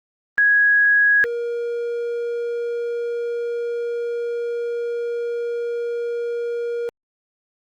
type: tone pair in turn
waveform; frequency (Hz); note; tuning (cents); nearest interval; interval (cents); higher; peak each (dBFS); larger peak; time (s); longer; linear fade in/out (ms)
sine / triangle; 1661.2 / 472.8; G#6 / A#4; 0 / +24; octave + minor seventh; 2176; first; -12 / -20; first; 0.38-1.24 / 1.24-6.89; second; 0
effects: Opus 24 kbps